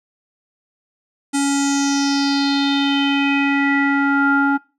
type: tone with low-pass filter sweep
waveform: square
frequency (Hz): 279.7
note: C#4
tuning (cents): +16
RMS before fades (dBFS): -17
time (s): 1.33-4.58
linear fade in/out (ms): 20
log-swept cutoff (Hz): 8500 to 1200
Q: 5.2
effects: noise-tail reverb RT60 0.3 s tail -22 dB re dry